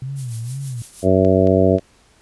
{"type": "tone with vibrato", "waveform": "sine", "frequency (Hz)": 125.3, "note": "B2", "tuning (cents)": 25, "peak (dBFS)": -24, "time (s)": [0.02, 0.82], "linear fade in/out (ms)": 2, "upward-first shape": "sine", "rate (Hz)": 2.1, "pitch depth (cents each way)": 180}
{"type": "noise with tremolo", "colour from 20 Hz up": "violet", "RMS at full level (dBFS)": -31, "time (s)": [0.15, 1.08], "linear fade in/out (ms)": 50, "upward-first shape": "triangle", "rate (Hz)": 6.2, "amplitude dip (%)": 70}
{"type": "harmonic tone", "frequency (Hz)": 94.4, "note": "F#2", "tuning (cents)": 35, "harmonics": [1, 2, 3, 4, 5, 6, 7], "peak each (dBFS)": [-19, -19, -19, -19, -19, -19, -19], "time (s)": [1.02, 1.8], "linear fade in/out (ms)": 50}
{"type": "clicks", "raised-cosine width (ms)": 0.2, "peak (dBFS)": -21, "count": 3, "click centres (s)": [1.249, 1.472, 1.785]}
{"effects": ["pink hiss -54 dBFS RMS until 2.21 s", "resampled to 24000 Hz"]}